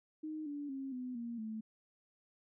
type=tone with pitch steps; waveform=sine; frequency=310 / 289.2 / 269.9 / 251.8 / 234.9 / 219.2 Hz; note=D#4 / D4 / C#4 / B3 / A#3 / A3; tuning=-6 / -27 / -46 / +34 / +13 / -6 cents; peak=-39 dBFS; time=0.23-1.61 s; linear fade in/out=10 ms; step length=230 ms; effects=none